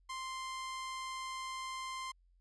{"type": "tone", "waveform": "sawtooth", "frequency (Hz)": 1046.5, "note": "C6", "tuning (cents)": 0, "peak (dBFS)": -36, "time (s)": [0.09, 2.12], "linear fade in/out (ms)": 10, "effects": ["added 44 Hz sine -65 dBFS peak until 2.4 s", "resampled to 22050 Hz"]}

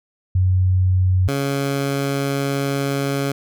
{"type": "tone pair in turn", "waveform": ["sine", "15% pulse"], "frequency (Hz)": [92.5, 139.07], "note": ["F#2", "C#3"], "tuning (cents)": [0, 6], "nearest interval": "perfect fifth", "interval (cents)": 706, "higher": "second", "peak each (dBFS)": -13, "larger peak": "neither", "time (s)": [[0.35, 1.28], [1.28, 3.32]], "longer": "second", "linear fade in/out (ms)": 5, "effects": []}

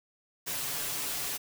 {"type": "noise with comb filter", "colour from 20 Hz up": "white", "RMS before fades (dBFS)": -34, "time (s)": [0.46, 1.38], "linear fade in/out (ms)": 20, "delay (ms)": 7, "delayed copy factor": 0.8, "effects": []}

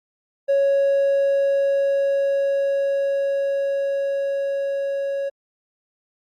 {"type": "tone with level ramp", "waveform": "triangle", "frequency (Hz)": 554.4, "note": "C#5", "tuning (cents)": 0, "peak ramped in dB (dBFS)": [-12, -20], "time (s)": [0.48, 5.3], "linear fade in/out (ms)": 20, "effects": ["tanh soft clip ceiling -10 dBFS", "Opus 48 kbps"]}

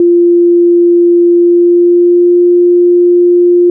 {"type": "tone with pitch glide", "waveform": "sine", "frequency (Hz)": [346.6, 351.6], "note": ["F4", "F4"], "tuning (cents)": [-13, 12], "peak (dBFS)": -3, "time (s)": [0, 3.7], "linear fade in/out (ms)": 2, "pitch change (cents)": 25, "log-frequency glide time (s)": [1.34, 2.39], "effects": []}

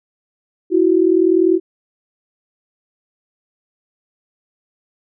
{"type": "tone pair together", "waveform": "sine", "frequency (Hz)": [332.5, 372.7], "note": ["E4", "F#4"], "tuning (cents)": [15, 13], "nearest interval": "major second", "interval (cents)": 198, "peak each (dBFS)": -13, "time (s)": [0.7, 1.6], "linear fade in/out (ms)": 50, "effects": []}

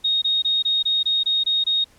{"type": "tone bursts", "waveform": "sine", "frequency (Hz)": 3729, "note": "A#7", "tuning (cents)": 0, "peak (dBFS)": -17, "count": 9, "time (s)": [0.04, 1.844], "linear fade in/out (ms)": 10, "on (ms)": 180, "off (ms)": 23, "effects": ["pink hiss -55 dBFS RMS until 1.98 s", "low-pass 12000 Hz 12 dB/octave"]}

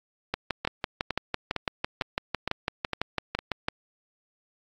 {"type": "two click trains", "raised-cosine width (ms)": 0.3, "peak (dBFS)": [-12, -10], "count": [7, 21], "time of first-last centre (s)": [[0.65, 3.39], [0.34, 3.684]], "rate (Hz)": [2.19, 5.98], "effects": ["AAC 48 kbps"]}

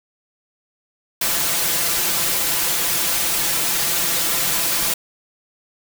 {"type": "noise with comb filter", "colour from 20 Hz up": "white", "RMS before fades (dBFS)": -20, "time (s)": [1.21, 4.94], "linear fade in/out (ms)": 5, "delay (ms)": 5.9, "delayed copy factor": 0.95, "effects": []}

